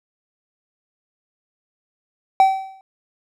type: tone with exponential decay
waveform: triangle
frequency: 769 Hz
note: G5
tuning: 33 cents flat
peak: -5 dBFS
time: 2.4-2.81 s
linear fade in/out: 1 ms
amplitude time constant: 89 ms
effects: none